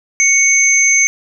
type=tone pair together; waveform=sine; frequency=2217 / 6271 Hz; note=C#7 / G8; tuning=0 / 0 cents; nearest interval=octave + tritone; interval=1800 cents; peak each=-11 dBFS; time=0.2-1.07 s; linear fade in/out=0 ms; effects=none